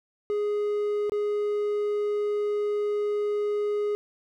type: tone with dropouts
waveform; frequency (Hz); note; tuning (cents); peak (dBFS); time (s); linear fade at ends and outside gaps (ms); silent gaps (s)
triangle; 415.3; G#4; 0; -22; 0.3-3.95; 0; 1.096-1.12
effects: none